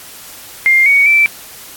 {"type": "tone with pitch steps", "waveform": "sine", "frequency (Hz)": [2111, 2239, 2330], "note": ["C7", "C#7", "D7"], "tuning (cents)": [15, 17, -14], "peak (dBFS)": -6, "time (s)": [0.66, 1.26], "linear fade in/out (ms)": 0, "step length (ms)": 200, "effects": ["white hiss -34 dBFS RMS until 1.76 s", "AAC 64 kbps"]}